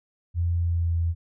sine tone with pitch glide, 85.8 to 84.03 Hz, F2 to E2, -30 to +34 cents, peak -21 dBFS, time 0.34-1.15 s, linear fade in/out 50 ms, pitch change -36 cents, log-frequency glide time 0.58-0.96 s, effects none

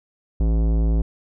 sine tone with tanh clipping, 55 Hz, A1, in tune, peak -18 dBFS, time 0.4-1.02 s, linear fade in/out 5 ms, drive 17 dB, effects none

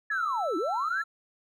sine linear two-way sweep, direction down then up, 1738 to 299.5 to 1738 Hz, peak -27 dBFS, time 0.1-1.02 s, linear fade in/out 5 ms, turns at 0.57 s
triangle tone with pitch glide, 1318.5 to 1345.4 Hz, E6 to E6, 0 to +35 cents, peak -31 dBFS, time 0.11-1.04 s, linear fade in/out 10 ms, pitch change +35 cents, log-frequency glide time 0.52-0.79 s
effects none

